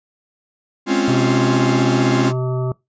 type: chord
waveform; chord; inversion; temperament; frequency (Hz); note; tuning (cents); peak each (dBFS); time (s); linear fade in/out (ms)
45% pulse; Db major seventh; second; equal; 207.7 / 261.6 / 277.2 / 349.2; Ab3 / C4 / Db4 / F4; 0 / 0 / 0 / 0; -23 / -20 / -20 / -20; 0.86-2.33; 50
type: harmonic tone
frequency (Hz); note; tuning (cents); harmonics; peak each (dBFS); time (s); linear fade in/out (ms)
127.7; C3; -42; 1 / 3 / 5 / 7 / 9 / 10; -19 / -25 / -30 / -38 / -34 / -40; 1.08-2.72; 2
effects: noise-tail reverb RT60 0.2 s tail -23 dB re dry + resampled to 16000 Hz